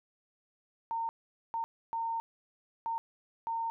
sine tone bursts at uneven times, 914 Hz, A#5, 34 cents flat, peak -31 dBFS, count 5, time 0.91-1.09 / 1.54-1.64 / 1.93-2.2 / 2.86-2.98 / 3.47-3.7 s, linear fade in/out 0 ms, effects none

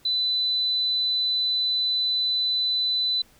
sine tone, 4000 Hz, B7, 21 cents sharp, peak -21 dBFS, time 0.05-3.22 s, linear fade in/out 5 ms, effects pink hiss -57 dBFS RMS until 3.39 s

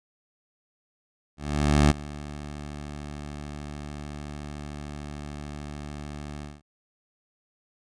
15% pulse tone with ADSR envelope, 73.5 Hz, D2, 2 cents sharp, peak -9 dBFS, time 1.37-6.62 s, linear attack 540 ms, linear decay 9 ms, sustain -20 dB, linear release 200 ms, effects resampled to 22050 Hz

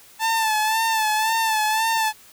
sawtooth tone with vibrato, 880 Hz, A5, in tune, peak -15 dBFS, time 0.19-2.13 s, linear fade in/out 50 ms, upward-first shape sine, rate 1.9 Hz, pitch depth 51 cents each way, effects white hiss -49 dBFS RMS until 2.32 s

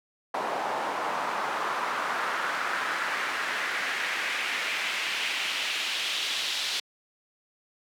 pink noise with band-pass filter sweep, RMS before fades -30 dBFS, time 0.34-6.8 s, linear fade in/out 5 ms, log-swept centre 830 to 3700 Hz, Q 1.9, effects high-pass 200 Hz 12 dB/octave

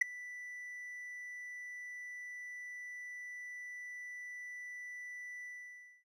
triangle tone with ADSR envelope, 1975.5 Hz, B6, in tune, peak -20 dBFS, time 0.01-6.04 s, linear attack 8 ms, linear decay 8 ms, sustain -23 dB, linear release 600 ms, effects noise-tail reverb RT60 0.1 s tail -22 dB re dry + resampled to 32000 Hz

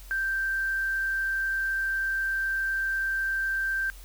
sine tone with quantisation, 1568 Hz, G6, in tune, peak -25 dBFS, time 0.11-3.9 s, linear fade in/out 0 ms, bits 8, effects added 44 Hz sine -43 dBFS peak until 4.04 s + white hiss -52 dBFS RMS until 4.04 s

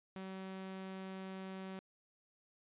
sawtooth tone, 190 Hz, F#3, 46 cents sharp, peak -40 dBFS, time 0.16-1.79 s, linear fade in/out 0 ms, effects resampled to 8000 Hz

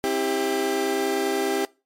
30% pulse tone cluster, 267 / 326.4 / 396.4 Hz, C4 / E4 / G4, +35 / -17 / +19 cents, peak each -27 / -26 / -21 dBFS, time 0.04-1.65 s, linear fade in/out 0 ms, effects noise-tail reverb RT60 0.3 s tail -23 dB re dry + MP3 64 kbps

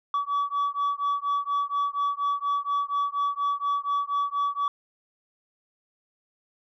sine beating tone pair, 1140 / 1144.2 Hz, C#6 / D6, +48 / -45 cents, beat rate 4.2 Hz, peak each -25 dBFS, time 0.14-4.68 s, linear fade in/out 2 ms, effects tanh soft clip ceiling -21 dBFS

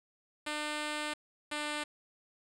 5% pulse tone pair in turn, 300 / 298.1 Hz, D4 / D4, +37 / +26 cents, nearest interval unison, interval 11 cents, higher first, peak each -23 dBFS, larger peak neither, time 0.46-1.14 / 1.51-1.84 s, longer first, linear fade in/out 10 ms, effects resampled to 22050 Hz + 9-bit

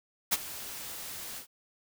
white noise with ADSR envelope, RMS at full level -24 dBFS, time 0.31-1.47 s, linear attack 18 ms, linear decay 36 ms, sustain -17 dB, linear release 97 ms, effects none

